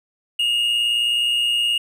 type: tone pair together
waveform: triangle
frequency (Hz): 2740 / 2859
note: F7 / F7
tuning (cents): -34 / +40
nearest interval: minor second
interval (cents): 74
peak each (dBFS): -25 / -16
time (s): 0.39-1.78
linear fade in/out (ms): 5
effects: none